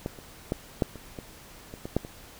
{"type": "clicks", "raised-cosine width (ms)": 2, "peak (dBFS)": [-17, -28, -13, -9, -28, -23, -26, -21, -10, -25], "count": 10, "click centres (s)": [0.061, 0.188, 0.521, 0.822, 0.957, 1.188, 1.739, 1.855, 1.966, 2.049], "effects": ["pink hiss -49 dBFS RMS until 2.39 s"]}